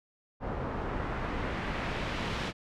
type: noise with low-pass filter sweep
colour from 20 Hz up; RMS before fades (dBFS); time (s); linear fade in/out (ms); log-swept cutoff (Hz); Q
pink; -34; 0.4-2.53; 50; 1000 to 3700; 0.97
effects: none